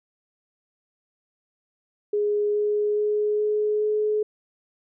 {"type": "tone with pitch steps", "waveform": "sine", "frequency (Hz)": [415.3, 417.7, 420.1, 422.6, 425], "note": ["G#4", "G#4", "G#4", "G#4", "G#4"], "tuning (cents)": [0, 10, 20, 30, 40], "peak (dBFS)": -20, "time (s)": [2.13, 4.23], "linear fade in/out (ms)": 5, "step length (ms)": 420, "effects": []}